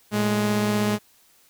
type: tone pair together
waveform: sawtooth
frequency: 112.53 / 208.9 Hz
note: A2 / G#3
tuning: +39 / +10 cents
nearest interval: major seventh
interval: 1071 cents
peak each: -24 / -17 dBFS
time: 0.11-0.99 s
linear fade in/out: 50 ms
effects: white hiss -58 dBFS RMS until 1.49 s